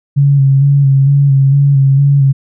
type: tone with vibrato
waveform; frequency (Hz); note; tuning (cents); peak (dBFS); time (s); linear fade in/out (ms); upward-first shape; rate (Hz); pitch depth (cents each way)
sine; 138.59; C#3; 0; -5; 0.16-2.33; 20; square; 2.2; 29
effects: none